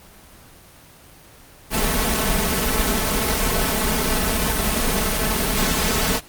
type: noise with comb filter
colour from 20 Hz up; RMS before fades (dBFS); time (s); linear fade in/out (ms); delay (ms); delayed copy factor
pink; -20; 1.7-6.21; 50; 4.6; +0.7
effects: pink hiss -46 dBFS RMS until 6.28 s + Opus 24 kbps